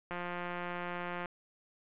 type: click train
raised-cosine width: 0.5 ms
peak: -24 dBFS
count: 203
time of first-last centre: 0.11-1.258 s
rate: 176 Hz
effects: resampled to 8000 Hz + 9-bit